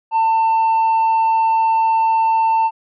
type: tone with tanh clipping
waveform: sine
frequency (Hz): 896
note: A5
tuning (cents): +31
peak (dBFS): -13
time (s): 0.11-2.71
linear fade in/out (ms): 50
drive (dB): 2
effects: none